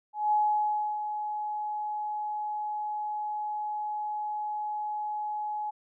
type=tone with ADSR envelope; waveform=sine; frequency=844 Hz; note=G#5; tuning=28 cents sharp; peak=-21 dBFS; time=0.13-5.71 s; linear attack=190 ms; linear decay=660 ms; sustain=-9 dB; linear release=15 ms; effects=none